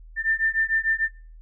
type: beating tone pair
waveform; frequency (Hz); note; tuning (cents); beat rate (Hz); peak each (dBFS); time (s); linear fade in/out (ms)
sine; 1786 / 1792.7; A6 / A6; +25 / +32; 6.7; -23; 0.16-1.09; 50
effects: noise-tail reverb RT60 0.4 s tail -26 dB re dry + added 40 Hz sine -42 dBFS peak until 1.41 s